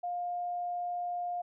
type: tone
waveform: sine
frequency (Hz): 707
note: F5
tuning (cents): +21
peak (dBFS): -32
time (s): 0.03-1.42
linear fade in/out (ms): 10
effects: none